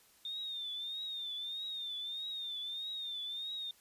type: tone with vibrato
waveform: sine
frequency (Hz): 3631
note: A#7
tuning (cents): -46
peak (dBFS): -38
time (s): 0.25-3.71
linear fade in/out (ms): 2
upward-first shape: triangle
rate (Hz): 1.6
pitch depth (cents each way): 96
effects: white hiss -65 dBFS RMS until 3.8 s + resampled to 32000 Hz